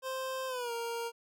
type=tone with pitch glide; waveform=25% pulse; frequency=523.3 to 466.2 Hz; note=C5 to A#4; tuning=0 to 0 cents; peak=-31 dBFS; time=0.02-1.12 s; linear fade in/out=50 ms; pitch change=-200 cents; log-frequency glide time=0.47-0.72 s; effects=none